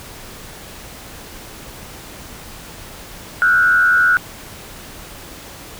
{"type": "tone with frequency modulation", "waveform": "sine", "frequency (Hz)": 1458, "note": "F#6", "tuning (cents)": -26, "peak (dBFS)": -10, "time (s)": [3.42, 4.17], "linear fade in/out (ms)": 0, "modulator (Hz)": 88.4, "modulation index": 0.81, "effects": ["pink hiss -36 dBFS RMS until 5.79 s"]}